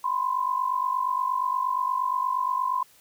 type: tone pair together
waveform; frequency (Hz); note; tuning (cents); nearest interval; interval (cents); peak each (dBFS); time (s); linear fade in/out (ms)
sine; 1000 / 1048.5; B5 / C6; +21 / +3; minor second; 82; -26; 0.04-2.83; 5
effects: white hiss -57 dBFS RMS until 3 s